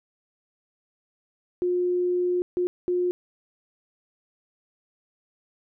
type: tone bursts at uneven times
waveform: sine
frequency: 357.5 Hz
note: F4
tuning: 41 cents sharp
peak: -21 dBFS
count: 3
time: 1.62-2.42 / 2.57-2.67 / 2.88-3.11 s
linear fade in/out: 0 ms
effects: none